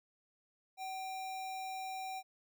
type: tone with sample-and-hold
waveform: sine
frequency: 760 Hz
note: F#5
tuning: 46 cents sharp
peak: -39 dBFS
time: 0.77-2.23 s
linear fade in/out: 50 ms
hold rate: 3150 Hz
effects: none